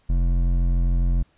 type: tone with hard clipping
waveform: sine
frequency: 43.65 Hz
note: F1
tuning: in tune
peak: -19 dBFS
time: 0.09-1.23 s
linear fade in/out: 10 ms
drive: 10 dB
effects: pink hiss -63 dBFS RMS until 1.37 s + resampled to 8000 Hz